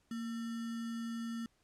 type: tone with sample-and-hold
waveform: sine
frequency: 230.8 Hz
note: A#3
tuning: 17 cents flat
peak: -37 dBFS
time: 0.11-1.46 s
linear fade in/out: 2 ms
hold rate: 1575 Hz
effects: pink hiss -74 dBFS RMS until 1.63 s + low-pass 10000 Hz 12 dB/octave